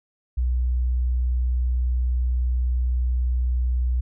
sine tone, 61.8 Hz, B1, 2 cents sharp, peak -19 dBFS, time 0.37-4.01 s, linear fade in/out 10 ms, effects none

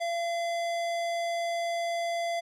sine tone with hard clipping, 682 Hz, F5, 41 cents flat, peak -30 dBFS, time 0-2.41 s, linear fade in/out 20 ms, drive 17 dB, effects none

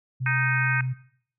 sine tone, 128.8 Hz, C3, 27 cents flat, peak -25 dBFS, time 0.2-0.94 s, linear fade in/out 20 ms
harmonic tone, 311.1 Hz, D#4, in tune, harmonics 3 / 4 / 5 / 6 / 7 / 8, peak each -36 / -35 / -25 / -32 / -31 / -30 dBFS, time 0.26-0.81 s, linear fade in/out 2 ms
effects noise-tail reverb RT60 0.6 s tail -18 dB re dry

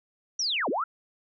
sine linear two-way sweep, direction down then up, 6000 to 210 to 1417 Hz, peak -25 dBFS, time 0.39-0.84 s, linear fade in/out 5 ms, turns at 0.69 s, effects none

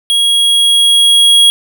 square tone with level ramp, 3300 Hz, G#7, 12 cents flat, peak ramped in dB -9 to -4 dBFS, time 0.1-1.5 s, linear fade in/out 0 ms, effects none

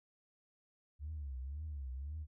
sine tone with vibrato, 70.6 Hz, C#2, 32 cents sharp, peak -39 dBFS, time 0.99-2.27 s, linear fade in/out 50 ms, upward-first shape triangle, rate 1.9 Hz, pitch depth 210 cents each way, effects tanh soft clip ceiling -36 dBFS

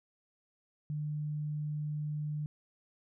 sine tone, 150 Hz, D3, 37 cents sharp, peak -33 dBFS, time 0.9-2.46 s, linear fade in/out 0 ms, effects none

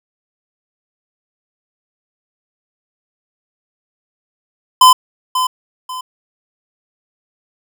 square tone with echo, 1020 Hz, C6, 44 cents flat, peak -4 dBFS, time 4.81-4.93 s, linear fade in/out 5 ms, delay 540 ms, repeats 2, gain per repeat -10 dB, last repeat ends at 6.01 s, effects none

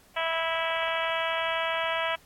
harmonic tone, 327.8 Hz, E4, 10 cents flat, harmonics 2 / 3 / 4 / 5 / 6 / 7 / 8 / 9 / 10, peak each -31 / -33 / -34 / -35 / -36 / -36 / -37 / -38 / -38 dBFS, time 0.16-2.16 s, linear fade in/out 10 ms, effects pink hiss -58 dBFS RMS until 2.25 s + AAC 64 kbps

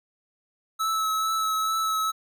square tone with vibrato, 1302 Hz, E6, 22 cents flat, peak -24 dBFS, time 0.79-2.12 s, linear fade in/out 20 ms, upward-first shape triangle, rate 2.3 Hz, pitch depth 18 cents each way, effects none

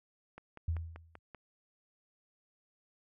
click train, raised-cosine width 0.5 ms, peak -33 dBFS, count 6, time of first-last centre 0.38-1.347 s, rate 5.17 Hz
sine tone with exponential decay, 82.41 Hz, E2, in tune, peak -28 dBFS, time 0.68-1.19 s, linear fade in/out 5 ms, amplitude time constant 110 ms
effects none

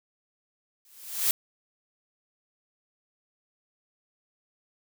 blue noise with exponential growth, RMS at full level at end -21 dBFS, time 0.85-1.31 s, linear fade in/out 1 ms, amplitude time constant 100 ms, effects none

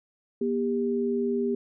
sine tone pair together, 240 / 399.6 Hz, B3 / G4, -49 / +33 cents, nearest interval major sixth, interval 882 cents, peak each -27 / -26 dBFS, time 0.41-1.55 s, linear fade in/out 5 ms, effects none

